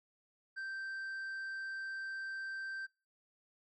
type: tone with tanh clipping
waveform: sine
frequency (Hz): 1564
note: G6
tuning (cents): -4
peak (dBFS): -40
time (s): 0.56-2.87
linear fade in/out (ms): 20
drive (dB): 4
effects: noise-tail reverb RT60 0.3 s tail -23 dB re dry